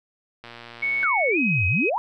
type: click train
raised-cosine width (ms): 0.3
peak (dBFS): -24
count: 72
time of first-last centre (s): 0.44-1.042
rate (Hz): 118
type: tone with pitch glide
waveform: sine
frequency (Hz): 2217 to 2532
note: C#7 to D#7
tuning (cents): 0 to +30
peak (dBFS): -21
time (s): 0.82-1.9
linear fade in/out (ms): 10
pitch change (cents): +230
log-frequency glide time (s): 1.3-1.38
type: exponential two-way sweep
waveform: sine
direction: down then up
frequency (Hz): 1568 to 83.3 to 1024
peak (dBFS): -21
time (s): 1.03-1.98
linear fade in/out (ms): 0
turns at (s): 1.67
effects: none